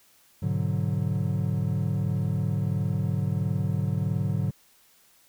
triangle chord, G# half-diminished seventh, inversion none, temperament equal with one note detuned, 103.83 / 125.48 / 146.83 / 185 Hz, G#2 / B2 / D3 / F#3, 0 / +28 / 0 / 0 cents, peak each -26 / -31 / -26 / -29 dBFS, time 0.42-4.51 s, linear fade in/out 10 ms, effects white hiss -60 dBFS RMS until 5.28 s

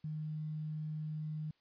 sine tone with quantisation, 154.2 Hz, D#3, 15 cents flat, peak -37 dBFS, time 0.04-1.51 s, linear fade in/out 5 ms, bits 11, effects white hiss -75 dBFS RMS until 1.6 s + resampled to 11025 Hz

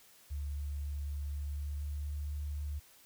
sine tone with pitch glide, 72 to 73.26 Hz, D2 to D2, -34 to -4 cents, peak -35 dBFS, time 0.3-2.8 s, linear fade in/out 20 ms, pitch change +30 cents, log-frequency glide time 1.27-2.16 s, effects white hiss -61 dBFS RMS until 3.05 s

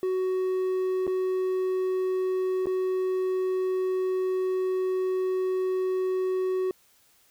triangle tone with dropouts, 372.6 Hz, F#4, 12 cents sharp, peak -22 dBFS, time 0.03-6.71 s, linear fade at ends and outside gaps 1 ms, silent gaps 1.068-1.076 / 2.658-2.669 s, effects white hiss -62 dBFS RMS until 7.3 s

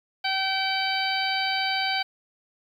harmonic tone with a mistuned harmonic, 769 Hz, G5, 33 cents flat, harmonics 1 / 2 / 3 / 4 / 5 / 6, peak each -28 / -31 / -30 / -31 / -34 / -31 dBFS, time 0.24-2.03 s, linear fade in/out 10 ms, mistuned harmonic 5, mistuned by +17 cents, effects 9-bit

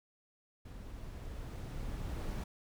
brown noise with level ramp, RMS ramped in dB -48 to -37 dBFS, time 0.65-2.44 s, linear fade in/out 5 ms, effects none

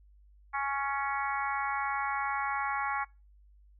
harmonic tone with a mistuned harmonic, 277.2 Hz, C#4, in tune, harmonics 3 / 4 / 5 / 6 / 7 / 8, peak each -34 / -34 / -37 / -40 / -41 / -40 dBFS, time 0.53-3.05 s, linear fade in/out 20 ms, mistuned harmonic 6, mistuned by +21 cents, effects noise-tail reverb RT60 0.3 s tail -26 dB re dry + added 50 Hz sine -56 dBFS peak until 3.79 s

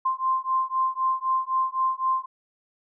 sine beating tone pair, 1045 / 1048.9 Hz, C6 / C6, -2 / +4 cents, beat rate 3.9 Hz, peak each -25 dBFS, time 0.05-2.26 s, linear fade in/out 10 ms, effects none

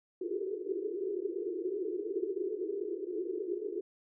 pink band-pass noise, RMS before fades -36 dBFS, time 0.21-3.81 s, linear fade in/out 5 ms, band 340 to 430 Hz, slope 96 dB/octave, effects none

